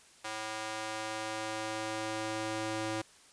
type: tone with high-pass filter sweep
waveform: square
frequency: 109.2 Hz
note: A2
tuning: 13 cents flat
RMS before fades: -37 dBFS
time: 0.24-3.02 s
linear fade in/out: 10 ms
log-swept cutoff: 780 to 290 Hz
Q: 0.79
effects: white hiss -59 dBFS RMS until 3.32 s + resampled to 22050 Hz